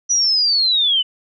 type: linear sweep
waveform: sine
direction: down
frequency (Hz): 5920 to 2948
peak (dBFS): -13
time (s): 0.09-1.03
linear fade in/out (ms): 20
effects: none